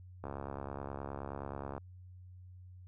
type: click train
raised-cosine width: 1 ms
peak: -27 dBFS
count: 108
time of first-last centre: 0.24-1.78 s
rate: 69.5 Hz
effects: added 91 Hz sine -50 dBFS peak until 2.87 s